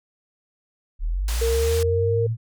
sine linear sweep, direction up, 35.25 to 116.54 Hz, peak -21 dBFS, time 0.99-2.37 s, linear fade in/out 50 ms
white band-pass noise, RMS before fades -33 dBFS, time 1.28-1.83 s, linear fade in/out 2 ms, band 390 to 9500 Hz, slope 12 dB/octave
sine tone with pitch glide, 459.8 to 463.5 Hz, A#4 to A#4, -24 to -10 cents, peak -20 dBFS, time 1.41-2.27 s, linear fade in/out 10 ms, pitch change +14 cents, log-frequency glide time 1.63-1.86 s
effects none

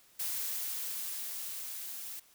blue noise with level ramp, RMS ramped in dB -35 to -43 dBFS, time 0.19-2.2 s, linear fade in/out 10 ms, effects white hiss -63 dBFS RMS until 2.34 s

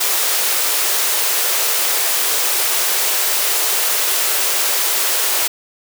white high-pass noise, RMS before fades -17 dBFS, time 0-5.48 s, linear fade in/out 10 ms, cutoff 350 Hz, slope 48 dB/octave, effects none

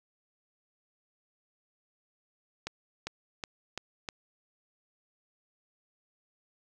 accelerating click train, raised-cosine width 0.2 ms, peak -18 dBFS, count 5, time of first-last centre 2.67-4.088 s, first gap 400 ms, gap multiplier 0.92, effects none

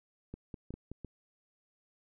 clicks, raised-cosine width 3 ms, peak -29 dBFS, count 6, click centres 0.34 / 0.542 / 0.706 / 0.74 / 0.916 / 1.047 s, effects none

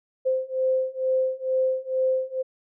sine beating tone pair, 519 / 521.2 Hz, C5 / C5, -14 / -7 cents, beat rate 2.2 Hz, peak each -25 / -24 dBFS, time 0.25-2.43 s, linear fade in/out 20 ms, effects none

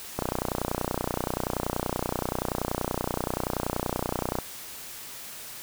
click train, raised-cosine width 1 ms, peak -12 dBFS, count 129, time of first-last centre 0.19-4.387 s, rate 30.5 Hz, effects white hiss -41 dBFS RMS until 5.62 s

